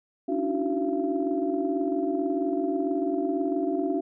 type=tone cluster; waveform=sine; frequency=281.4 / 299.6 / 325.8 / 373.3 / 681 Hz; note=C#4 / D4 / E4 / F#4 / F5; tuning=+26 / +35 / -20 / +15 / -44 cents; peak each=-29 / -30 / -32 / -29 / -32 dBFS; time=0.28-4.01 s; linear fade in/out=10 ms; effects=tanh soft clip ceiling -12 dBFS